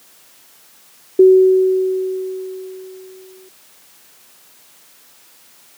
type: tone with exponential decay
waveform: sine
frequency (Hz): 375.4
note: F#4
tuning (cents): +25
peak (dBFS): -3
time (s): 1.19-3.49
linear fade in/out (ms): 5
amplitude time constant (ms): 500
effects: white hiss -48 dBFS RMS until 5.77 s + high-pass 150 Hz 12 dB/octave